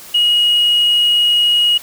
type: tone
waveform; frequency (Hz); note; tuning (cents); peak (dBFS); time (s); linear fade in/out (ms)
sine; 2892; F#7; -40; -8; 0.14-1.78; 10
effects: tanh soft clip ceiling -7 dBFS + white hiss -36 dBFS RMS until 1.82 s

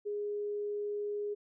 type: tone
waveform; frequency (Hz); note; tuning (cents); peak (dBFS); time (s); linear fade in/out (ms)
sine; 413.3; G#4; -8; -33; 0.05-1.35; 20
effects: none

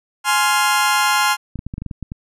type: chord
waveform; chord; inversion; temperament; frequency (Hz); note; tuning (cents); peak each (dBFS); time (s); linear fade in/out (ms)
sawtooth; F minor; first; just; 838.1 / 1047.7 / 1396.9; Ab5 / C6 / F6; +16 / +2 / 0; -15; 0.24-1.37; 50
type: clicks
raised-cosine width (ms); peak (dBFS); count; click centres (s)
5; -15; 10; 1.557 / 1.591 / 1.666 / 1.739 / 1.781 / 1.82 / 1.863 / 1.912 / 2.027 / 2.119
effects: resampled to 32000 Hz

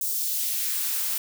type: noise with high-pass filter sweep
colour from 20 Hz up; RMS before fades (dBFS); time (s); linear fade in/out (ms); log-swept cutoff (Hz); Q
blue; -27; 0.01-1.18; 2; 7000 to 510; 0.89
effects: none

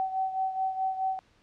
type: beating tone pair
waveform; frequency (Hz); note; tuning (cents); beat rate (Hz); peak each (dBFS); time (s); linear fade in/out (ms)
sine; 760 / 764.7; F#5 / G5; +46 / -43; 4.7; -28 / -34; 0-1.19; 0
effects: pink hiss -64 dBFS RMS until 1.42 s + low-pass 5000 Hz 12 dB/octave

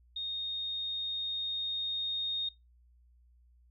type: tone with level ramp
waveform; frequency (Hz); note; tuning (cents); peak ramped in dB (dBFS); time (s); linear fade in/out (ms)
sine; 3700; A#7; -14; -34 to -31; 0.16-2.49; 5
effects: noise-tail reverb RT60 0.2 s tail -22 dB re dry + added 60 Hz sine -60 dBFS peak until 3.7 s

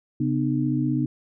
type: tone cluster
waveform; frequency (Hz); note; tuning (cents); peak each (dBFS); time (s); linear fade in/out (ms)
sine; 135.5 / 248.6 / 304.3; C#3 / B3 / D#4; -39 / +12 / -38; -25; 0.2-1.06; 5
effects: none

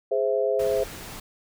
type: chord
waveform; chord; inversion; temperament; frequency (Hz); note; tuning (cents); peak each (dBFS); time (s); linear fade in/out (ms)
sine; Ab augmented; none; equal; 415.3 / 523.3 / 659.3; Ab4 / C5 / E5; 0 / 0 / 0; -25 / -24 / -27; 0.11-0.84; 10
type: noise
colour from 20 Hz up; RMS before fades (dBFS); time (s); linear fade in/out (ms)
pink; -39; 0.59-1.2; 5
effects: none

